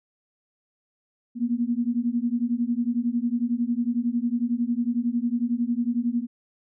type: beating tone pair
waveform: sine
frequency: 233 / 244 Hz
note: A#3 / B3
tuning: -1 / -21 cents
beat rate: 11 Hz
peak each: -25 dBFS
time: 1.35-6.27 s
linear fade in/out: 50 ms
effects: none